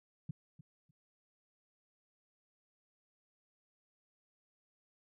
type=tone with echo; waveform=sine; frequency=149.9 Hz; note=D3; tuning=36 cents sharp; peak=-35 dBFS; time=0.29-0.31 s; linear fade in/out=5 ms; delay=300 ms; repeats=2; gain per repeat=-15 dB; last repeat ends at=0.91 s; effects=none